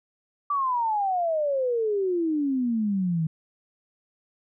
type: exponential sweep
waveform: sine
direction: down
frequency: 1174.7 to 155.56 Hz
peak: -22 dBFS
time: 0.5-3.27 s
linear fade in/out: 5 ms
effects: none